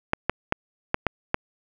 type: clicks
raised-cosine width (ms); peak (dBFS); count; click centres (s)
0.5; -5; 6; 0.134 / 0.296 / 0.524 / 0.944 / 1.067 / 1.344
effects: none